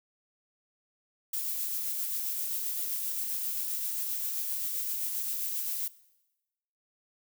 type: noise with tremolo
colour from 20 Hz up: violet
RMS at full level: -32 dBFS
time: 1.33-5.88 s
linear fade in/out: 5 ms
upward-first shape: sine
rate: 7.6 Hz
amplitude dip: 25%
effects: noise-tail reverb RT60 1.0 s tail -20 dB re dry